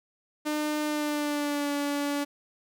sawtooth tone with pitch glide, 301.6 to 287 Hz, D4 to D4, +46 to -40 cents, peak -23 dBFS, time 0.45-2.25 s, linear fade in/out 20 ms, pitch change -86 cents, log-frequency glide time 0.84-1.72 s, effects none

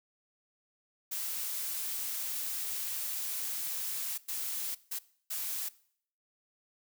blue noise bursts at uneven times, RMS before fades -36 dBFS, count 4, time 1.11-4.18 / 4.28-4.75 / 4.91-4.99 / 5.3-5.69 s, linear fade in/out 10 ms, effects noise-tail reverb RT60 0.6 s tail -20 dB re dry

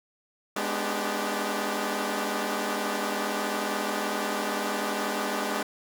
10% pulse tone cluster, 208.6 / 249.2 / 290.1 / 301.8 / 388.8 Hz, G#3 / B3 / D4 / D4 / G4, +8 / +16 / -21 / +47 / -14 cents, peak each -23 / -26 / -27 / -28 / -27 dBFS, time 0.56-5.63 s, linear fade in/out 5 ms, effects none

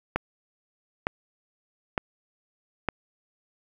click train, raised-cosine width 0.5 ms, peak -9 dBFS, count 4, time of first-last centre 0.16-2.887 s, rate 1.1 Hz, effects 8-bit

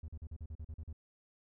triangle tone bursts, 77.78 Hz, D#2, in tune, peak -39 dBFS, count 10, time 0.03-0.929 s, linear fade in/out 5 ms, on 53 ms, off 41 ms, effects none

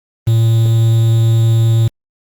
triangle tone with quantisation, 113.7 Hz, A#2, 43 cents flat, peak -6 dBFS, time 0.27-1.88 s, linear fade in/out 5 ms, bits 5, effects Opus 32 kbps

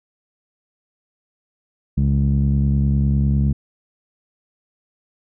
sawtooth tone with low-pass filter, 69.9 Hz, C#2, 15 cents sharp, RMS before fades -17 dBFS, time 1.97-3.53 s, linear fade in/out 10 ms, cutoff 180 Hz, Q 4, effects none

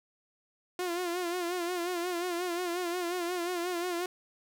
sawtooth tone with vibrato, 352.2 Hz, F4, 15 cents sharp, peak -27 dBFS, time 0.79-4.06 s, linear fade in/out 2 ms, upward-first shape sine, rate 5.6 Hz, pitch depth 66 cents each way, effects none

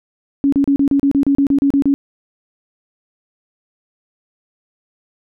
sine tone bursts, 279 Hz, C#4, 11 cents sharp, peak -10 dBFS, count 13, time 0.44-1.94 s, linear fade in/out 0 ms, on 84 ms, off 34 ms, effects none

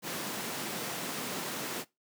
pink high-pass noise, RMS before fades -37 dBFS, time 0.02-1.85 s, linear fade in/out 50 ms, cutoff 160 Hz, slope 24 dB/octave, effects noise-tail reverb RT60 0.2 s tail -20 dB re dry

